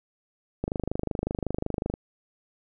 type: click train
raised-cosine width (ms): 2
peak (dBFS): -14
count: 34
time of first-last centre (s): 0.64-1.939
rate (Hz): 25.4
effects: none